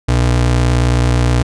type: ring-modulated tone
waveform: square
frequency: 92.5 Hz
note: F#2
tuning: in tune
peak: -8 dBFS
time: 0.08-1.43 s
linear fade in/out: 10 ms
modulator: 29.4 Hz
effects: resampled to 22050 Hz

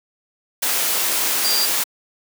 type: tone in noise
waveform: sine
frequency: 4743 Hz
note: D8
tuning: 16 cents sharp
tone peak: -19 dBFS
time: 1.44-1.66 s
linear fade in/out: 10 ms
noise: white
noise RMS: -20 dBFS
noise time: 0.62-1.84 s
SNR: -2 dB
effects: high-pass 300 Hz 12 dB/octave

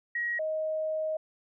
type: tone pair in turn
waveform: sine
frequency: 1899 / 627 Hz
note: A#6 / D#5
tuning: +32 / +13 cents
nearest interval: octave + perfect fifth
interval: 1919 cents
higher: first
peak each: -28 dBFS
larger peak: neither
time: 0.15-0.39 / 0.39-1.17 s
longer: second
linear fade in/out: 5 ms
effects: none

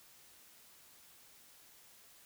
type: silence
effects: white hiss -61 dBFS RMS until 2.25 s

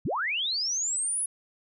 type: linear sweep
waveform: sine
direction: up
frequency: 69.3 to 10548 Hz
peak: -26 dBFS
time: 0.05-1.26 s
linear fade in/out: 5 ms
effects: none

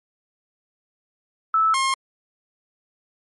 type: tone pair in turn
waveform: sine / sawtooth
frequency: 1310 / 1069 Hz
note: E6 / C6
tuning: -11 / +37 cents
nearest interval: major third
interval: 352 cents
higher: first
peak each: -15 dBFS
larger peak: neither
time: 1.54-1.74 / 1.74-1.94 s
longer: neither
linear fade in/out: 2 ms
effects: MP3 48 kbps

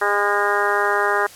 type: harmonic tone with a mistuned harmonic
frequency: 203.9 Hz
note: G#3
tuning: 32 cents flat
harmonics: 2 / 3 / 4 / 5 / 6 / 7 / 8 / 9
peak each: -23 / -27 / -24 / -25 / -24 / -25 / -24 / -27 dBFS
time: 0.01-1.27 s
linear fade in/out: 10 ms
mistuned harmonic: 9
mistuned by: +24 cents
effects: white hiss -42 dBFS RMS until 1.35 s + low-pass 12000 Hz 12 dB/octave

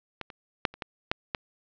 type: clicks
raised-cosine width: 0.3 ms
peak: -18 / -27 / -6 / -28 / -17 / -8 / -12 dBFS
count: 7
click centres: 0.213 / 0.302 / 0.652 / 0.74 / 0.822 / 1.115 / 1.348 s
effects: low-pass 5000 Hz 12 dB/octave

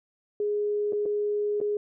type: tone with dropouts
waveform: sine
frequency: 415.3 Hz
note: G#4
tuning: in tune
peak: -24 dBFS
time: 0.4-1.77 s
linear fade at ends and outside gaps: 2 ms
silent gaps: 0.924-0.931 / 1.056-1.06 / 1.603-1.613 s
effects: none

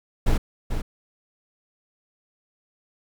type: noise with echo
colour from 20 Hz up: brown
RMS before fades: -18 dBFS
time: 0.26-0.38 s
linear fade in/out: 10 ms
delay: 440 ms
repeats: 1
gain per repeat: -7 dB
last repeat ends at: 0.82 s
effects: none

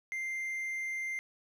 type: tone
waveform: triangle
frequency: 2093 Hz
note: C7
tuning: in tune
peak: -32 dBFS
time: 0.12-1.19 s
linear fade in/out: 0 ms
effects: none

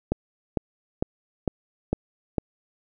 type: click train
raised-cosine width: 2 ms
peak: -9 dBFS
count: 6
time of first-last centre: 0.12-2.382 s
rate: 2.21 Hz
effects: none

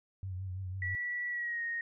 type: tone with vibrato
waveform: sine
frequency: 93.5 Hz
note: F#2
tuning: 19 cents sharp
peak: -36 dBFS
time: 0.23-0.95 s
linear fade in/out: 0 ms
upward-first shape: triangle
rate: 6 Hz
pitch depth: 63 cents each way
type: tone with pitch glide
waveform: sine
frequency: 1948 to 1863.3 Hz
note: B6 to A#6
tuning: -24 to -1 cents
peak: -33 dBFS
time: 0.82-1.81 s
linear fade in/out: 2 ms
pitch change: -77 cents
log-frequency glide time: 1.29-1.63 s
effects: none

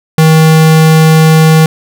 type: tone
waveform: square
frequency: 158.7 Hz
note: D#3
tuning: 35 cents sharp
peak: -3 dBFS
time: 0.18-1.66 s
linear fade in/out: 2 ms
effects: none

